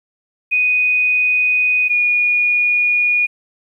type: tone pair in turn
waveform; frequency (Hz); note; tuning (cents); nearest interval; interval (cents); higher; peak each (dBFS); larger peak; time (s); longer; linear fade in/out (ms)
sine; 2489 / 2446; D#7 / D#7; 0 / -30; unison; 30; first; -12; neither; 0.51-1.89 / 1.89-3.27; neither; 20
effects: 9-bit